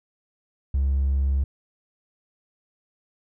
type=tone; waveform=triangle; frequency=68.3 Hz; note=C#2; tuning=25 cents flat; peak=-16 dBFS; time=0.74-1.44 s; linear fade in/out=5 ms; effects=tanh soft clip ceiling -15 dBFS